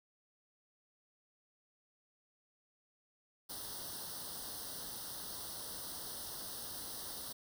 white noise with comb filter, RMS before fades -45 dBFS, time 3.49-7.33 s, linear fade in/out 10 ms, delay 0.21 ms, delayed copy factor +0.95, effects none

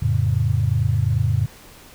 sine chord, F augmented, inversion none, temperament equal, 87.31 / 110 / 138.59 Hz, F2 / A2 / C#3, 0 / 0 / 0 cents, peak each -22 / -19 / -22 dBFS, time 0.02-1.46 s, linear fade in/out 5 ms, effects pink hiss -45 dBFS RMS until 1.94 s

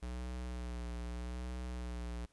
square tone with vibrato, 60.7 Hz, B1, 29 cents flat, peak -40 dBFS, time 0.02-2.26 s, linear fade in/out 10 ms, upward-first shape sine, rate 0.81 Hz, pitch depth 38 cents each way, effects pink hiss -72 dBFS RMS until 2.32 s + resampled to 24000 Hz

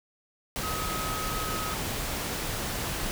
sine tone in noise, 1270 Hz, D#6, 35 cents sharp, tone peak -34 dBFS, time 0.63-1.74 s, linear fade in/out 0 ms, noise pink, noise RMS -32 dBFS, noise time 0.56-3.11 s, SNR -5 dB, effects none

